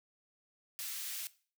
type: high-pass noise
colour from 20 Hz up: white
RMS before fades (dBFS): -41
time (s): 0.79-1.27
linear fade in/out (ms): 0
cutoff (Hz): 2000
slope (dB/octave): 12
effects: noise-tail reverb RT60 0.4 s tail -18 dB re dry

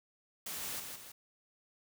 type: noise with echo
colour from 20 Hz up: white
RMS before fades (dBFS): -41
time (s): 0.46-0.8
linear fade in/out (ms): 5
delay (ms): 160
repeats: 2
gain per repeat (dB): -5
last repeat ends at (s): 1.12
effects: none

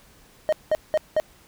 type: tone bursts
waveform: triangle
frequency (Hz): 620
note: D#5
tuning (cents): -6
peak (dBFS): -15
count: 4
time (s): 0.49-1.2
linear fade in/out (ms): 0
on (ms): 35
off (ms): 190
effects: pink hiss -54 dBFS RMS until 1.47 s

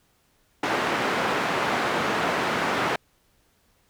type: band-pass noise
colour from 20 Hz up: white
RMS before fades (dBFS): -25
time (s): 0.63-2.96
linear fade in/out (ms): 5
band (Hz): 170 to 1500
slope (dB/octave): 12
effects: pink hiss -65 dBFS RMS until 3.89 s

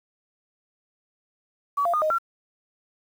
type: tone with pitch steps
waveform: sine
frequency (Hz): 1138 / 691 / 1224 / 621 / 1363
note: C#6 / F5 / D#6 / D#5 / F6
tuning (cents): +45 / -19 / -29 / -3 / -43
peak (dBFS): -20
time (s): 1.77-2.185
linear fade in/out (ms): 10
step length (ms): 83
effects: 8-bit

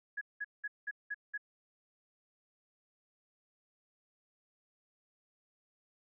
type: tone bursts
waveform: sine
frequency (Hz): 1677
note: G#6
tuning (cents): +16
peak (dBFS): -35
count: 6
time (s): 0.17-1.378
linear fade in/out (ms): 10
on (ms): 43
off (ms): 190
effects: none

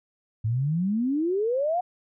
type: exponential sweep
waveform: sine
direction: up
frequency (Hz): 105.2 to 740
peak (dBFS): -22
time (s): 0.44-1.81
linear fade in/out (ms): 10
effects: none

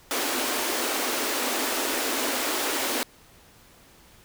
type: high-pass noise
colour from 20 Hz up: pink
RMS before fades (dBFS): -27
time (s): 0.11-3.03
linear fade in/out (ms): 0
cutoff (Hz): 240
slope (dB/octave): 96
effects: pink hiss -54 dBFS RMS until 4.24 s

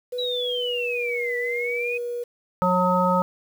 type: tone with pitch glide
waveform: sine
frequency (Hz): 493.9 to 480.9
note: B4 to B4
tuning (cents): 0 to -46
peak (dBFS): -26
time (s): 0.12-2.24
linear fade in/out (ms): 10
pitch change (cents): -46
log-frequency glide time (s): 0.34-1.09
type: exponential two-way sweep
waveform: sine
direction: down then up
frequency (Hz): 3951 to 1955 to 2520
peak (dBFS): -26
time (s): 0.18-1.98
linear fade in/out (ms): 10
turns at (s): 1.37
type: harmonic tone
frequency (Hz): 181.5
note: F#3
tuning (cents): -33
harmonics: 1 / 3 / 5 / 7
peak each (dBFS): -23 / -23 / -23 / -23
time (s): 2.62-3.22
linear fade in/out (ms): 0
effects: 8-bit

